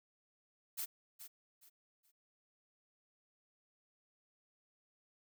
blue noise with echo, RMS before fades -40 dBFS, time 0.77-0.86 s, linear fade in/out 20 ms, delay 420 ms, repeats 3, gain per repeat -11 dB, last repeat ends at 2.12 s, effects none

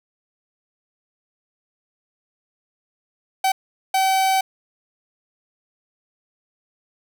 45% pulse tone bursts at uneven times, 765 Hz, G5, 42 cents flat, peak -16 dBFS, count 2, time 3.44-3.52 / 3.94-4.41 s, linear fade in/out 5 ms, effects none

